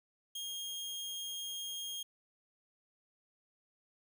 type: tone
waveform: sawtooth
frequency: 3241 Hz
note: G#7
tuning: 43 cents flat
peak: -36 dBFS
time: 0.35-2.03 s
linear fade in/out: 5 ms
effects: 11-bit